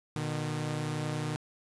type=tone pair together; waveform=sawtooth; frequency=121.3 / 152.3 Hz; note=B2 / D#3; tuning=-31 / -37 cents; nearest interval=major third; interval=394 cents; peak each=-32 / -29 dBFS; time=0.16-1.36 s; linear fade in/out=0 ms; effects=resampled to 24000 Hz + 9-bit